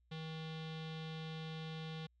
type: tone with low-pass filter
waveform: square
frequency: 159.4 Hz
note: D#3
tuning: 42 cents sharp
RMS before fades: -45 dBFS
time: 0.11-2.07 s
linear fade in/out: 10 ms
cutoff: 3600 Hz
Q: 4.1
effects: added 60 Hz sine -70 dBFS peak until 2.2 s